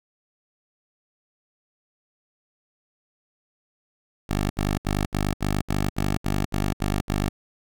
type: tone bursts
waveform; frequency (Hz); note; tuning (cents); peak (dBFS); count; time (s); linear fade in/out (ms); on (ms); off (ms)
10% pulse; 50.1; G1; +38; -14; 11; 4.29-7.29; 10; 210; 69
effects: none